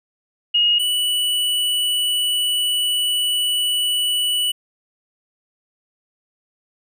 sine / square tone pair in turn, 2872 / 2956 Hz, F7 / F#7, +48 / -2 cents, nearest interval unison, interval 50 cents, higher second, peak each -13 / -18 dBFS, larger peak first, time 0.54-0.79 / 0.79-4.52 s, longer second, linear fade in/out 10 ms, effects none

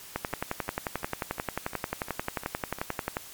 two click trains, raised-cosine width 0.5 ms, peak -13 / -22 dBFS, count 35 / 8, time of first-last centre 0.16-3.169 / 0.33-2.786 s, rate 11.3 / 2.85 Hz, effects white hiss -46 dBFS RMS until 3.33 s + MP3 96 kbps

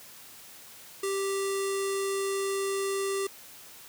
square tone with low-pass filter, 392 Hz, G4, in tune, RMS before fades -30 dBFS, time 1.03-3.27 s, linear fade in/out 5 ms, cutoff 9200 Hz, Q 3.3, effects white hiss -49 dBFS RMS until 3.88 s + high-pass 60 Hz 12 dB/octave

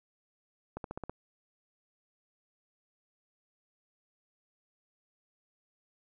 accelerating click train, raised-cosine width 1 ms, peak -24 dBFS, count 6, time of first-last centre 0.77-1.096 s, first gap 72 ms, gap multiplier 0.95, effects none

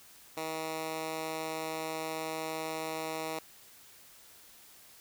10% pulse tone with high-pass filter, 159.2 Hz, D#3, 40 cents sharp, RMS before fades -37 dBFS, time 0.37-3.39 s, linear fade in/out 2 ms, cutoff 330 Hz, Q 0.64, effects white hiss -56 dBFS RMS until 5 s

